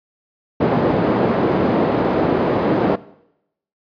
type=band-pass noise; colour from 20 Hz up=white; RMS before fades=-17 dBFS; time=0.6-2.96 s; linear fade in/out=10 ms; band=160 to 490 Hz; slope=12 dB/octave; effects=noise-tail reverb RT60 0.8 s tail -19 dB re dry + resampled to 11025 Hz